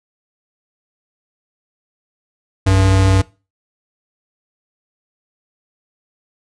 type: tone pair together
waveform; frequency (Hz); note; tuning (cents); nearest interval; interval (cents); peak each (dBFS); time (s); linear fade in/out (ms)
square; 60.3 / 95.72; B1 / G2; -41 / -41; minor sixth; 800; -20 / -11; 2.66-3.22; 10
effects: noise-tail reverb RT60 0.3 s tail -21 dB re dry + resampled to 22050 Hz